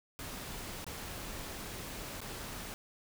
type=noise with dropouts; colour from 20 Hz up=pink; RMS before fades=-43 dBFS; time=0.19-2.74 s; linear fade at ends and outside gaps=0 ms; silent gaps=0.844-0.866 / 2.205-2.215 s; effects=none